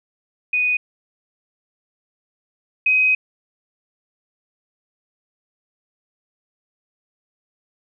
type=tone pair in turn; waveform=sine; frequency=2484 / 2520 Hz; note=D#7 / D#7; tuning=-3 / +21 cents; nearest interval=unison; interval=24 cents; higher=second; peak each=-16 / -13 dBFS; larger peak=second; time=0.53-0.77 / 2.86-3.15 s; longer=second; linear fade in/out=5 ms; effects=none